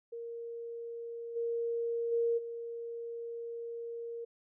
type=tone with level steps; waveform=sine; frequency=466.2 Hz; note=A#4; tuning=in tune; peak=-39 / -31 / -27 / -38 dBFS; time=0.12-4.25 s; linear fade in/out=10 ms; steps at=1.35 / 2.11 / 2.37 s; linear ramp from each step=20 ms; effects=none